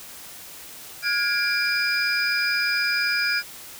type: tone cluster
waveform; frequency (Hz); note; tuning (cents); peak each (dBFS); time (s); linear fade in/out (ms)
sine; 1427 / 1651 / 2370 / 4958; F6 / G#6 / D7 / D#8; +37 / -11 / +15 / -7; -26; 1.02-3.43; 50
effects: white hiss -41 dBFS RMS until 3.79 s